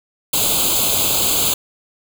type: noise with comb filter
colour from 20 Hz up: white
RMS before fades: -17 dBFS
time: 0.33-1.54 s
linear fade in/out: 5 ms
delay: 0.27 ms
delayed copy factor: +1
effects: none